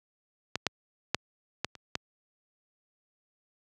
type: clicks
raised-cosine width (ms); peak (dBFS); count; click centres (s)
0.2; -12 / -8 / -7 / -11 / -28 / -12; 6; 0.556 / 0.667 / 1.146 / 1.646 / 1.753 / 1.954
effects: high-pass 80 Hz 12 dB/octave